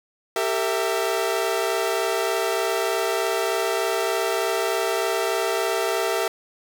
sawtooth chord, E diminished, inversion first, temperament equal with one note detuned, 392 / 455.3 / 659.3 Hz, G4 / Bb4 / E5, 0 / -41 / 0 cents, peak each -22 dBFS, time 0.36-6.28 s, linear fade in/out 2 ms, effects none

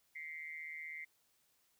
sine tone with amplitude modulation, 2086 Hz, C7, 6 cents flat, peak -40 dBFS, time 0.15-1.05 s, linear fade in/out 10 ms, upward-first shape sine, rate 156 Hz, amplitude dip 80%, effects white hiss -75 dBFS RMS until 1.79 s

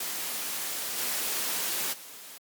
white noise with level steps, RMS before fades -33 / -30 / -45 dBFS, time 0-2.38 s, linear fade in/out 5 ms, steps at 0.97 / 1.92 s, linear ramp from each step 20 ms, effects high-pass 200 Hz 12 dB/octave + MP3 96 kbps

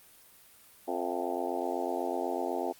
harmonic tone with a mistuned harmonic, 88 Hz, F2, 14 cents sharp, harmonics 3 / 4 / 5 / 6 / 7 / 8 / 9 / 10, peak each -39 / -36 / -38 / -40 / -38 / -38 / -38 / -42 dBFS, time 0.87-2.73 s, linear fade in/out 20 ms, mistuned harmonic 7, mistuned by +78 cents, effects white hiss -57 dBFS RMS until 2.79 s + Opus 32 kbps

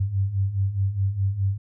sine beating tone pair, 94.7 / 99.5 Hz, F#2 / G2, +41 / +26 cents, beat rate 4.8 Hz, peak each -27 / -22 dBFS, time 0-1.58 s, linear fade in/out 10 ms, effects none

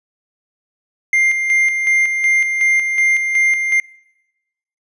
triangle tone with tremolo, 2100 Hz, C7, 6 cents sharp, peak -9 dBFS, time 1.13-3.8 s, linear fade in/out 2 ms, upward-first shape square, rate 2.7 Hz, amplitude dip 45%, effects noise-tail reverb RT60 1.0 s tail -24 dB re dry + resampled to 24000 Hz

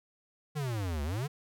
square exponential two-way sweep, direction down then up, 156.7 to 69.5 to 156.7 Hz, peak -32 dBFS, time 0.55-1.28 s, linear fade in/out 20 ms, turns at 1.03 s, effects none

